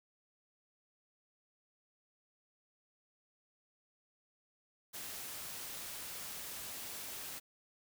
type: noise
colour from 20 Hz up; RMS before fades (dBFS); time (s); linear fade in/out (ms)
white; -45; 4.93-7.4; 20
effects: none